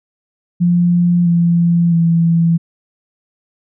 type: tone with pitch steps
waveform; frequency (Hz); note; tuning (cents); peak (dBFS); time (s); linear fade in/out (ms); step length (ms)
sine; 174.61 / 170.82 / 167.11; F3 / F3 / E3; 0 / -38 / +24; -9; 0.6-2.58; 20; 660
effects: none